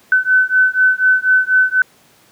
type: beating tone pair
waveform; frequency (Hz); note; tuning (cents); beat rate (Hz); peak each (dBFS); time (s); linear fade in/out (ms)
sine; 1512 / 1516.1; F#6 / F#6; +37 / +42; 4.1; -13; 0.12-1.82; 2
effects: pink hiss -50 dBFS RMS until 2.31 s + high-pass 150 Hz 12 dB/octave